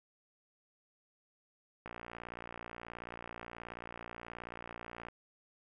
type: click train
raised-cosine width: 0.5 ms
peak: -29 dBFS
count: 190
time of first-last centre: 1.86-5.085 s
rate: 58.6 Hz
effects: none